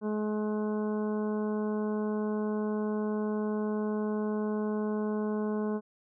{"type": "harmonic tone", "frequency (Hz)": 212.3, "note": "G#3", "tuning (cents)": 38, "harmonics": [1, 2, 3, 4, 5, 6, 7], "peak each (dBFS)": [-30, -33, -42, -45, -44, -55, -50], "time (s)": [0.01, 5.81], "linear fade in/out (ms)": 50, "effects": []}